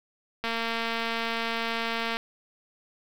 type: click train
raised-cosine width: 0.3 ms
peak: -14 dBFS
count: 397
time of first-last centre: 0.44-2.169 s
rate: 229 Hz
effects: 7-bit